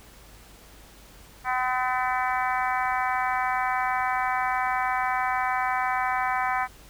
harmonic tone with a mistuned harmonic, 253.8 Hz, B3, 47 cents sharp, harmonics 3 / 4 / 5 / 6 / 7 / 8 / 9, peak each -27 / -29 / -31 / -33 / -34 / -35 / -36 dBFS, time 1.44-6.68 s, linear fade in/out 50 ms, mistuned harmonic 8, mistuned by -22 cents, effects added 50 Hz sine -51 dBFS peak until 6.89 s + pink hiss -51 dBFS RMS until 6.89 s

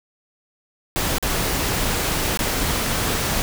pink noise with dropouts, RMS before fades -22 dBFS, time 0.96-3.42 s, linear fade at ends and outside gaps 0 ms, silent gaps 1.183-1.226 / 2.373-2.391 s, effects none

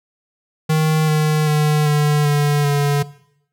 square tone with pitch steps, 156.3 / 153.7 / 151.15 / 148.64 / 146.17 / 143.74 Hz, D#3 / D#3 / D#3 / D3 / D3 / D3, +8 / -21 / -50 / +21 / -8 / -37 cents, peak -14 dBFS, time 0.69-3.03 s, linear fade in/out 10 ms, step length 390 ms, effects noise-tail reverb RT60 0.7 s tail -18 dB re dry

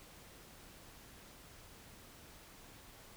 silence, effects pink hiss -57 dBFS RMS until 3.16 s

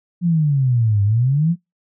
sine exponential two-way sweep, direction down then up, 179.2 to 99 to 179.2 Hz, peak -13 dBFS, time 0.21-1.56 s, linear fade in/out 50 ms, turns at 1.03 s, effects noise-tail reverb RT60 0.2 s tail -25 dB re dry

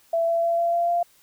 sine tone with pitch steps, 667 / 672 / 677.1 / 682.2 / 687.3 / 692.5 Hz, E5 / E5 / E5 / F5 / F5 / F5, +20 / +33 / +46 / -41 / -28 / -15 cents, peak -19 dBFS, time 0.13-1.03 s, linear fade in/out 5 ms, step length 150 ms, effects white hiss -58 dBFS RMS until 1.22 s

